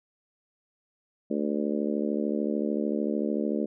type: harmonic tone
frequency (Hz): 73.42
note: D2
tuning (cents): 0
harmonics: 3 / 4 / 5 / 6 / 7 / 8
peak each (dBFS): -29 / -31 / -33 / -35 / -36 / -37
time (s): 1.3-3.66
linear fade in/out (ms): 10
effects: none